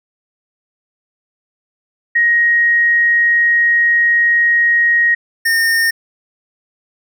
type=tone pair in turn; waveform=sine / square; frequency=1881 / 1827.5 Hz; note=A#6 / A#6; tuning=+15 / -35 cents; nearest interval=unison; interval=50 cents; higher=first; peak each=-9 / -12 dBFS; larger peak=first; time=2.15-5.15 / 5.45-5.91 s; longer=first; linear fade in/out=10 ms; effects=none